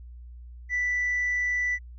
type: tone with tanh clipping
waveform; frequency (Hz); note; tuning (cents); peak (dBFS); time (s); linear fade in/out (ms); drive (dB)
triangle; 1975.5; B6; 0; -24; 0.69-1.79; 50; 5
effects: added 60 Hz sine -41 dBFS peak until 1.98 s + resampled to 16000 Hz